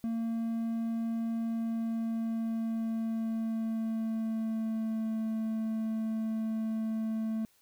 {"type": "tone with pitch glide", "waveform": "triangle", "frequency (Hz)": [228.1, 221.2], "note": ["A#3", "A3"], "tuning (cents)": [-37, 9], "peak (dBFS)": -28, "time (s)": [0.04, 7.45], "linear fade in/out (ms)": 0, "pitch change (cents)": -54, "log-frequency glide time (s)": [1.41, 5.17], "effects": ["white hiss -67 dBFS RMS until 7.61 s"]}